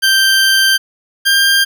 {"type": "tone pair in turn", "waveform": "20% pulse", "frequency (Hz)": [1568, 1594.5], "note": ["G6", "G6"], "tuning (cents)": [0, 29], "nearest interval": "unison", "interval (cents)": 29, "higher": "second", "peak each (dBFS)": -4, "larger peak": "neither", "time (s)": [[0.02, 0.78], [1.25, 1.65]], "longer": "first", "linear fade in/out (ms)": 20, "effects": []}